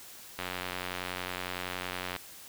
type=click train; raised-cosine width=0.3 ms; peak=-18 dBFS; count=162; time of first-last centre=0.39-2.163 s; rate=90.8 Hz; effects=white hiss -49 dBFS RMS until 2.48 s